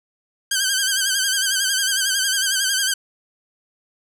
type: tone with vibrato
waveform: 10% pulse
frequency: 1568 Hz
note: G6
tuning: in tune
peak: -9 dBFS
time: 0.51-2.94 s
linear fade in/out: 5 ms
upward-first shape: sine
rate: 11 Hz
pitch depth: 69 cents each way
effects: none